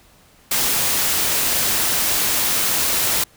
white noise, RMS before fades -19 dBFS, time 0.51-3.24 s, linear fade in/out 5 ms, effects pink hiss -52 dBFS RMS until 3.36 s

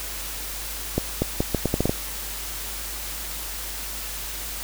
accelerating click train, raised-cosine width 2 ms, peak -7 dBFS, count 9, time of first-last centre 0.98-1.895 s, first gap 240 ms, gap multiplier 0.77, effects added 50 Hz sine -37 dBFS peak until 4.63 s + white hiss -33 dBFS RMS until 4.63 s

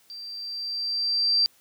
sine tone with level ramp, 4699 Hz, D8, in tune, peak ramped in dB -37 to -17 dBFS, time 0.1-1.46 s, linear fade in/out 0 ms, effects white hiss -60 dBFS RMS until 1.6 s + high-pass 60 Hz 12 dB/octave

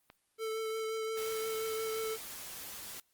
clicks, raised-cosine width 0.3 ms, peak -35 dBFS, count 2, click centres 0.101 / 1.323 s
square tone with vibrato, 442.1 Hz, A4, 8 cents sharp, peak -35 dBFS, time 0.38-2.18 s, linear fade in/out 50 ms, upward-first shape triangle, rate 5.7 Hz, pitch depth 17 cents each way
white noise, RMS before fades -45 dBFS, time 1.17-3 s, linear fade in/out 2 ms
effects white hiss -75 dBFS RMS until 3.13 s + Opus 32 kbps

